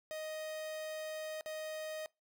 45% pulse tone with dropouts, 624 Hz, D#5, 5 cents sharp, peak -40 dBFS, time 0.11-2.06 s, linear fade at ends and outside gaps 0 ms, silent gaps 1.41-1.46 s, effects noise-tail reverb RT60 0.2 s tail -23 dB re dry

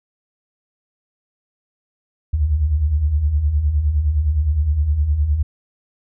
sine beating tone pair, 67 / 76.7 Hz, C2 / D#2, +42 / -24 cents, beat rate 9.7 Hz, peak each -23 / -15 dBFS, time 2.33-5.43 s, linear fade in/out 10 ms, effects none

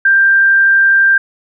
sine tone, 1583 Hz, G6, 17 cents sharp, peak -6 dBFS, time 0.05-1.18 s, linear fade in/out 5 ms, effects none

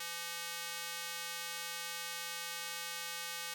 square tone with high-pass filter, 170.1 Hz, F3, 45 cents flat, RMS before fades -42 dBFS, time 0-3.54 s, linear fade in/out 5 ms, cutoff 1800 Hz, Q 0.57, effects none

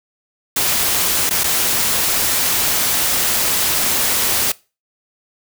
white noise with dropouts, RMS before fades -17 dBFS, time 0.56-4.52 s, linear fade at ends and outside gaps 5 ms, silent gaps 1.295-1.307 / 1.436-1.44 s, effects noise-tail reverb RT60 0.3 s tail -22 dB re dry

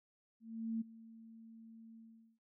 sine tone with ADSR envelope, 225.6 Hz, A3, 44 cents sharp, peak -34 dBFS, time 0.4-2.39 s, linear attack 410 ms, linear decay 13 ms, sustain -19 dB, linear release 420 ms, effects none

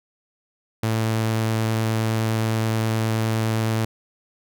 sawtooth tone, 111.3 Hz, A2, 20 cents sharp, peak -16 dBFS, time 0.83-3.85 s, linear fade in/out 5 ms, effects none

